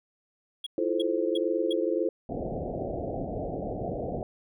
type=tone bursts; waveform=triangle; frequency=3322 Hz; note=G#7; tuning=in tune; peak=-30 dBFS; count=4; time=0.64-1.73 s; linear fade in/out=5 ms; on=25 ms; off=330 ms
type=chord; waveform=sine; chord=F major seventh; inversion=third; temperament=just; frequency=327.4 / 349.2 / 436.5 / 523.8 Hz; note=E4 / F4 / A4 / C5; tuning=-12 / 0 / -14 / +2 cents; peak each=-30 dBFS; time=0.78-2.09 s; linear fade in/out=2 ms
type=low-pass noise; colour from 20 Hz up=white; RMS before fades=-33 dBFS; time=2.29-4.23 s; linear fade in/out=2 ms; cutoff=740 Hz; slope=96 dB/octave
effects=none